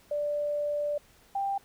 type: tone pair in turn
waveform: sine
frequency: 587.3 / 790.7 Hz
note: D5 / G5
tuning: 0 / +15 cents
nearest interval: perfect fourth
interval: 515 cents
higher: second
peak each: -27 dBFS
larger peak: neither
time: 0.11-0.98 / 1.35-1.58 s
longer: first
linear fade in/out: 5 ms
effects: pink hiss -60 dBFS RMS until 1.64 s